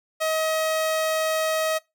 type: tone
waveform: sawtooth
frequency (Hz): 634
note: D#5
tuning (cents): +32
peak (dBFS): -18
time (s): 0.2-1.79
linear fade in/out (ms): 20
effects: noise-tail reverb RT60 0.2 s tail -22 dB re dry